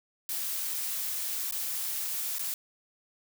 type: noise with dropouts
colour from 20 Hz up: blue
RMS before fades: -33 dBFS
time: 0.29-2.54 s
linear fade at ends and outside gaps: 1 ms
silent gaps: 1.511-1.523 / 2.385-2.393 s
effects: none